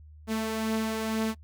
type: beating tone pair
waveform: sawtooth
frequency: 220.6 / 222.7 Hz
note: A3 / A3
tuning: +5 / +21 cents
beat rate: 2.1 Hz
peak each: -24 / -32 dBFS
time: 0.27-1.35 s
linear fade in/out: 50 ms
effects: noise-tail reverb RT60 0.1 s tail -24 dB re dry + added 76 Hz sine -47 dBFS peak until 1.43 s